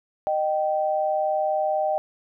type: tone pair together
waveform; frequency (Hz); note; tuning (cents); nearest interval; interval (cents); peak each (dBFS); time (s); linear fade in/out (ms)
sine; 615.9 / 776; D#5 / G5; -18 / -18; major third; 400; -23 / -24; 0.27-1.98; 0
effects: none